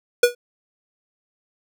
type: tone with exponential decay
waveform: square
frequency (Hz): 484.8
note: B4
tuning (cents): -32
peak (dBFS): -8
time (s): 0.23-0.35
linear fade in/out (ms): 5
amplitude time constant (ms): 26
effects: none